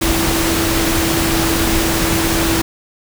sine tone in noise, 329.6 Hz, E4, in tune, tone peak -18 dBFS, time 0.01-2.62 s, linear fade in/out 10 ms, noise pink, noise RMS -17 dBFS, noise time 0.01-2.62 s, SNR -4 dB, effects none

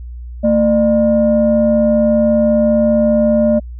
sine tone pair together, 225.2 / 600 Hz, A3 / D5, +40 / +37 cents, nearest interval octave + perfect fourth, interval 1697 cents, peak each -11 dBFS, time 0.43-3.6 s, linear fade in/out 20 ms, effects tanh soft clip ceiling -3 dBFS + added 60 Hz sine -26 dBFS peak until 3.79 s

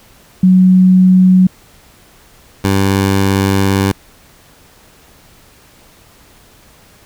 sine / 15% pulse tone pair in turn, 185 / 97.55 Hz, F#3 / G2, 0 / -8 cents, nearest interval major seventh, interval 1108 cents, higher first, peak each -4 dBFS, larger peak neither, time 0.43-1.47 / 2.64-3.92 s, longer second, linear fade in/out 5 ms, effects pink hiss -45 dBFS RMS until 7.05 s

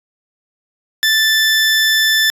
20% pulse tone, 1760 Hz, A6, in tune, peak -6 dBFS, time 1.03-2.3 s, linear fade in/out 0 ms, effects resampled to 32000 Hz

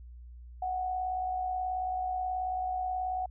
sine tone with amplitude modulation, 740 Hz, F#5, in tune, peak -28 dBFS, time 0.62-3.26 s, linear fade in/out 5 ms, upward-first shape sine, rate 58.5 Hz, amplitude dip 40%, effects added 60 Hz sine -45 dBFS peak until 3.3 s

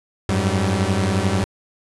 sawtooth tone cluster, 91.7 / 103 / 192.1 Hz, F#2 / G#2 / G3, -15 / -14 / -35 cents, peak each -18 dBFS, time 0.29-1.44 s, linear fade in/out 0 ms, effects resampled to 24000 Hz

